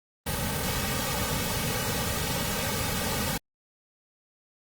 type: noise with comb filter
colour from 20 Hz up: pink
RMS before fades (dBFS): -29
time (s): 0.26-3.38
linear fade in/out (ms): 10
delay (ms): 2.9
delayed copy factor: -0.95
effects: Opus 32 kbps